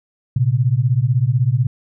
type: beating tone pair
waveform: sine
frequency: 116.54 / 132.54 Hz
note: A#2 / C3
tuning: 0 / +23 cents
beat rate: 16 Hz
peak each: -16 dBFS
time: 0.36-1.67 s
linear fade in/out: 5 ms
effects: none